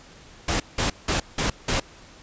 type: noise bursts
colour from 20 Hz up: pink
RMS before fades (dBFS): -23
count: 5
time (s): 0.48-1.8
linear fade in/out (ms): 5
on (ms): 120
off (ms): 180
effects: pink hiss -48 dBFS RMS until 2.22 s + resampled to 16000 Hz